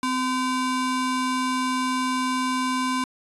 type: ring-modulated tone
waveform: square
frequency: 640 Hz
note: D#5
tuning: 49 cents sharp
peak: -20 dBFS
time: 0.03-3.04 s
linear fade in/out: 2 ms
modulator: 383 Hz
effects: resampled to 24000 Hz